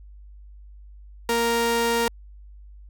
sawtooth tone pair together, 233.1 / 466.2 Hz, A#3 / A#4, 0 / 0 cents, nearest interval octave, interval 1200 cents, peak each -24 / -16 dBFS, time 1.29-2.08 s, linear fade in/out 2 ms, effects added 50 Hz sine -42 dBFS peak until 2.89 s

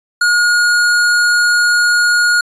square tone, 1437 Hz, F6, 49 cents sharp, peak -10 dBFS, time 0.21-2.41 s, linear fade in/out 5 ms, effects resampled to 22050 Hz

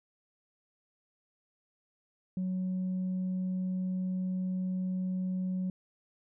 sine tone, 185 Hz, F#3, in tune, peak -28 dBFS, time 2.37-5.7 s, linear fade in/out 2 ms, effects tanh soft clip ceiling -28 dBFS

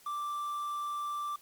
triangle tone with quantisation, 1174.7 Hz, D6, in tune, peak -31 dBFS, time 0.06-1.36 s, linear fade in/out 5 ms, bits 9, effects white hiss -59 dBFS RMS until 1.41 s + MP3 96 kbps

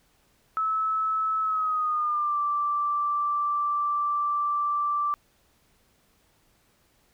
sine tone with pitch glide, 1300 to 1171.6 Hz, E6 to D6, -24 to -5 cents, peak -23 dBFS, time 0.57-5.14 s, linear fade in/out 0 ms, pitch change -181 cents, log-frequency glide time 1.41-2.39 s, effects pink hiss -65 dBFS RMS until 7.13 s

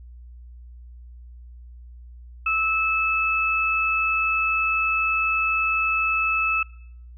sine tone pair together, 1306 / 2612 Hz, E6 / E7, -17 / -17 cents, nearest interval octave, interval 1200 cents, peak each -24 / -21 dBFS, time 2.46-6.63 s, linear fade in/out 5 ms, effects noise-tail reverb RT60 0.7 s tail -24 dB re dry + added 60 Hz sine -40 dBFS peak until 7.17 s

